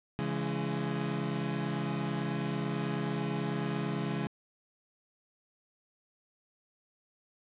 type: chord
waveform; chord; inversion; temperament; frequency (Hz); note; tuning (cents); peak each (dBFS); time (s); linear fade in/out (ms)
30% pulse; C# minor; none; equal with one note detuned; 138.59 / 167.69 / 207.7; C#3 / E3 / G#3; 0 / +30 / 0; -33; 0.19-4.27; 0
effects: resampled to 8000 Hz + 10-bit